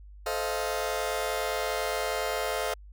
sawtooth chord, F dominant seventh, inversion first, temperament just, 436.5 / 523.8 / 628.6 / 698.5 Hz, A4 / C5 / Eb5 / F5, -14 / +2 / +18 / 0 cents, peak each -30 dBFS, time 0.26-2.74 s, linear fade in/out 5 ms, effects added 50 Hz sine -45 dBFS peak until 2.92 s

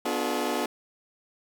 20% pulse chord, B diminished seventh, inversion none, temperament just, 246.9 / 296.3 / 355.6 / 426.7 Hz, B3 / D4 / F4 / Ab4, 0 / +15 / +31 / +47 cents, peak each -27 dBFS, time 0.05-0.66 s, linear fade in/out 5 ms, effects none

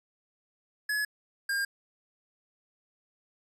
square tone pair in turn, 1697 / 1608.6 Hz, G#6 / G6, +37 / +44 cents, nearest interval minor second, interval 93 cents, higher first, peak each -28 dBFS, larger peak neither, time 0.89-1.05 / 1.49-1.65 s, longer neither, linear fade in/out 5 ms, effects resampled to 32000 Hz

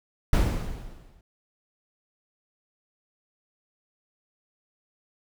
brown noise with exponential decay, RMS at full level -17 dBFS, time 0.33-1.21 s, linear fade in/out 2 ms, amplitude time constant 190 ms, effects none

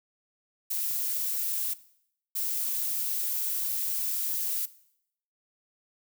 violet noise bursts at uneven times, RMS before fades -30 dBFS, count 2, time 0.7-1.74 / 2.35-4.66 s, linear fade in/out 10 ms, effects noise-tail reverb RT60 0.7 s tail -18 dB re dry

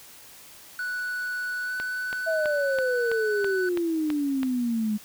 triangle tone with pitch glide, 1480 to 1496.3 Hz, F#6 to F#6, 0 to +19 cents, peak -26 dBFS, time 0.79-3.69 s, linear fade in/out 2 ms, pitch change +19 cents, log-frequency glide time 1.65-1.72 s
click train, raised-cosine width 0.3 ms, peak -17 dBFS, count 9, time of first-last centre 1.8-4.432 s, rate 3.04 Hz
sine exponential sweep, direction down, 659.3 to 207.6 Hz, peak -23 dBFS, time 2.26-4.98 s, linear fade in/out 20 ms
effects white hiss -48 dBFS RMS until 5.04 s

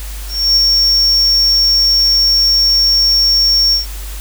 triangle tone with ADSR envelope, 5500 Hz, F8, 27 cents flat, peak -5 dBFS, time 0.28-3.86 s, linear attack 290 ms, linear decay 3 ms, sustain -2 dB, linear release 130 ms, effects added 50 Hz sine -23 dBFS peak until 4.2 s + white hiss -32 dBFS RMS until 4.2 s

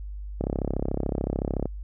click train, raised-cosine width 2 ms, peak -13 dBFS, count 43, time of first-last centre 0.41-1.656 s, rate 33.7 Hz, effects added 50 Hz sine -33 dBFS peak until 1.83 s

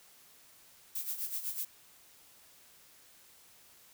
violet noise with tremolo, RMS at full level -35 dBFS, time 0.95-1.65 s, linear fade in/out 5 ms, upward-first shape sine, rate 8 Hz, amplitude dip 70%, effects white hiss -60 dBFS RMS until 3.93 s

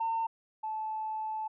sine tone pair in turn, 906 / 870.7 Hz, A#5 / A5, -50 / -18 cents, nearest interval minor second, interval 68 cents, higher first, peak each -27 / -32 dBFS, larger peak first, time 0-0.27 / 0.63-1.48 s, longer second, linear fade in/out 10 ms, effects tanh soft clip ceiling -25 dBFS

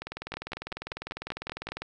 two click trains, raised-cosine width 0.3 ms, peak -18 / -19 dBFS, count 8 / 37, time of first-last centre 0.34-1.689 / 0.02-1.82 s, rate 5.19 / 20 Hz, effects none

